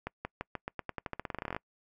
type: accelerating click train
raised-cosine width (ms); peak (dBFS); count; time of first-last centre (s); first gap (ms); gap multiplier
0.5; -20; 22; 0.07-1.565; 180; 0.89
effects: noise-tail reverb RT60 0.1 s tail -26 dB re dry